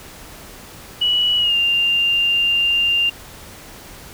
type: tone with pitch glide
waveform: sine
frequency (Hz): 2937 to 2793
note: F#7 to F7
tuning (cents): -13 to -1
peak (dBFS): -14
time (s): 1.01-3.1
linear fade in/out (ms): 10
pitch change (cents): -88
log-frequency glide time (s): 1.38-1.56
effects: pink hiss -39 dBFS RMS until 4.13 s